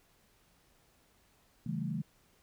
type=chord; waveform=sine; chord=A dominant seventh; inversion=first; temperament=equal; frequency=138.59 / 164.81 / 196 / 220 Hz; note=C#3 / E3 / G3 / A3; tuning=0 / 0 / 0 / 0 cents; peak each=-39 / -37 / -40 / -39 dBFS; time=1.66-2.02 s; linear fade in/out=5 ms; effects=pink hiss -68 dBFS RMS until 2.42 s